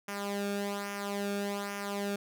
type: tone with flanger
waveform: sawtooth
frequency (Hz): 201.6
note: G3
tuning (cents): +49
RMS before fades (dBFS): -35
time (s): 0.08-2.16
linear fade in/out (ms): 5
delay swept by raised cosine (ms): 0.24 to 1.01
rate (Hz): 1.2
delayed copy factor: -0.7
effects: none